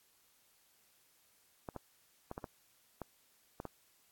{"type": "clicks", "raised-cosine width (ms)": 1, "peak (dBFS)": -27, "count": 8, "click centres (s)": [1.688, 1.763, 2.314, 2.379, 2.442, 3.017, 3.601, 3.653], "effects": ["white hiss -70 dBFS RMS until 4.11 s", "AAC 64 kbps"]}